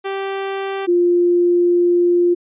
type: tone pair in turn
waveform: sawtooth / sine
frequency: 390.3 / 350.2 Hz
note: G4 / F4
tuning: -8 / +5 cents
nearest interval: major second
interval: 187 cents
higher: first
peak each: -17 / -11 dBFS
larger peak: second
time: 0.04-0.87 / 0.87-2.35 s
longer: second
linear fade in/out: 20 ms
effects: resampled to 8000 Hz